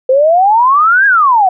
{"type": "exponential two-way sweep", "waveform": "sine", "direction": "up then down", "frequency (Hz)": [506, 1661.2, 714], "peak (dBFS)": -5, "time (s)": [0.09, 1.49], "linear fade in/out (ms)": 5, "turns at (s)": 1.06, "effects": []}